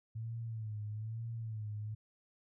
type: tone with vibrato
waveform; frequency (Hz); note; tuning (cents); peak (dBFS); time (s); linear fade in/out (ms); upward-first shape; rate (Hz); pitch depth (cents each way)
sine; 110.2; A2; +3; -38; 0.15-1.95; 10; sine; 1.1; 80
effects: none